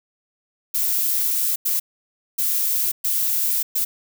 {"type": "noise bursts at uneven times", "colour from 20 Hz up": "violet", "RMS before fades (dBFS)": -21, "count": 5, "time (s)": [[0.74, 1.56], [1.65, 1.8], [2.38, 2.92], [3.04, 3.63], [3.75, 3.85]], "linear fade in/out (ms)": 10, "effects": []}